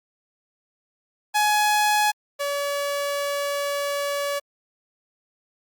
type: tone pair in turn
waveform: sawtooth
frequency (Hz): 841 / 569.7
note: G#5 / C#5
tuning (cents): +22 / +47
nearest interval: perfect fifth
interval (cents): 675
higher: first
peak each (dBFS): -14 / -20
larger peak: first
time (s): 1.34-2.12 / 2.39-4.4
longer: second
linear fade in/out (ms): 20
effects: Opus 48 kbps